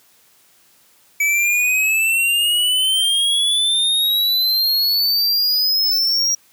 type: exponential sweep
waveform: square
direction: up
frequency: 2286 to 5680 Hz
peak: -15 dBFS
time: 1.2-6.35 s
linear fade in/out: 5 ms
effects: white hiss -54 dBFS RMS until 6.52 s + high-pass 80 Hz 12 dB/octave